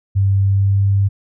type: tone with pitch glide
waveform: sine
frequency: 98 to 99.02 Hz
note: G2 to G2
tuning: 0 to +18 cents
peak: -11 dBFS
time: 0.15-1.09 s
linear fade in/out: 20 ms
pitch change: +18 cents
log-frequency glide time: 0.43-0.82 s
effects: none